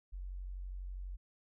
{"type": "tone", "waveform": "sine", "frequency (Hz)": 46.09, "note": "F#1", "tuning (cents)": -6, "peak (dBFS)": -40, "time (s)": [0.12, 1.17], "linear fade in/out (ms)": 20, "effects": []}